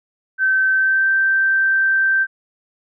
sine tone with pitch glide, 1542 to 1562.6 Hz, G6 to G6, -29 to -6 cents, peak -13 dBFS, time 0.38-2.27 s, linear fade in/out 50 ms, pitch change +23 cents, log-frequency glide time 0.73-1.09 s, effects none

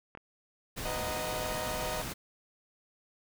clicks, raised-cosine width 0.5 ms, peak -30 dBFS, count 2, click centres 0.151 / 0.174 s
pink noise, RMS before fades -38 dBFS, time 0.76-2.14 s, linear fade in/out 20 ms
35% pulse chord, B major seventh, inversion none, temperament equal with one note detuned, 503.1 / 622.3 / 740 / 932.3 Hz, B4 / D#5 / F#5 / A#5, +32 / 0 / 0 / 0 cents, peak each -40 / -36 / -41 / -40 dBFS, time 0.85-2.02 s, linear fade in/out 5 ms
effects none

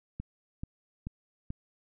click train, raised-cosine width 5 ms, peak -24 dBFS, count 4, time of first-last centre 0.2-1.504 s, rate 2.3 Hz, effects none

